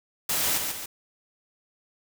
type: noise with echo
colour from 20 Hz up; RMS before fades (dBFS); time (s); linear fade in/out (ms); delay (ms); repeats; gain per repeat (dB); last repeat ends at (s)
white; -26; 0.29-0.58; 5; 140; 2; -5; 0.86
effects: none